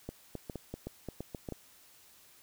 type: clicks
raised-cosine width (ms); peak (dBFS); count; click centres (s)
2; -25; 11; 0.09 / 0.353 / 0.498 / 0.557 / 0.74 / 0.87 / 1.087 / 1.206 / 1.348 / 1.488 / 1.523
effects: white hiss -60 dBFS RMS until 2.42 s